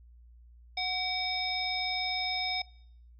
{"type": "harmonic tone with a mistuned harmonic", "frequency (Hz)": 737, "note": "F#5", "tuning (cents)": -7, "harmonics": [1, 3, 5, 7], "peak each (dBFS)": [-35, -35, -35, -35], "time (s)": [0.77, 2.62], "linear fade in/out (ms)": 5, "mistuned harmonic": 3, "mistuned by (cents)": 54, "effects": ["noise-tail reverb RT60 0.7 s tail -24 dB re dry", "added 59 Hz sine -52 dBFS peak until 3.19 s"]}